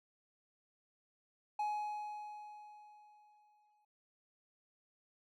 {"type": "tone with exponential decay", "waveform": "triangle", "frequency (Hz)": 840, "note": "G#5", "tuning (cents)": 19, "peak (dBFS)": -31, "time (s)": [1.59, 3.85], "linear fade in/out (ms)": 5, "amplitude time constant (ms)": 490, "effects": []}